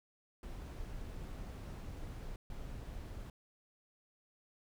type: noise bursts at uneven times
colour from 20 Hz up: brown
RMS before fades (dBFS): -45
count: 2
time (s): 0.43-2.36 / 2.5-3.3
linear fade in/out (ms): 2
effects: none